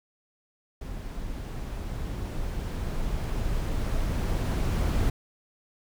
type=noise with level ramp; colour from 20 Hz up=brown; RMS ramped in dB=-36 to -24 dBFS; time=0.81-5.1 s; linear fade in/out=5 ms; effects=none